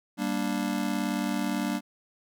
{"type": "chord", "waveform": "square", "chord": "G minor", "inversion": "none", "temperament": "just", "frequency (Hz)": [196, 235.2, 294], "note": ["G3", "Bb3", "D4"], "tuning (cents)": [0, 16, 2], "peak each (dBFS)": -32, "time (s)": [0.17, 1.81], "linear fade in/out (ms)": 50, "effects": []}